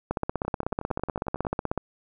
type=two click trains; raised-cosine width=1 ms; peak=-22 / -12 dBFS; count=12 / 28; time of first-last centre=0.45-1.45 / 0.11-1.777 s; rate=11 / 16.2 Hz; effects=none